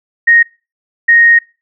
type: tone pair in turn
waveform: sine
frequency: 1864.7 / 1864.7 Hz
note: A#6 / A#6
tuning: 0 / 0 cents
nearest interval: unison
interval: 0 cents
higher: neither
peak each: -4 dBFS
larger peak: neither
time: 0.27-0.43 / 1.08-1.39 s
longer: second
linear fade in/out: 10 ms
effects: noise-tail reverb RT60 0.3 s tail -22 dB re dry